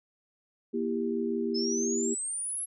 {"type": "chord", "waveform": "sine", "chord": "E diminished", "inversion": "second", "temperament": "just", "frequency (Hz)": [237.3, 329.6, 395.6], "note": ["Bb3", "E4", "G4"], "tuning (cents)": [31, 0, 16], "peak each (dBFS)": [-31, -34, -31], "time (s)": [0.73, 2.15], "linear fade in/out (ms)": 20}
{"type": "exponential sweep", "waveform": "sine", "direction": "up", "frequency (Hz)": [5130, 11230], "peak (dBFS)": -31, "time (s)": [1.54, 2.66], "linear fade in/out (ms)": 20}
{"effects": []}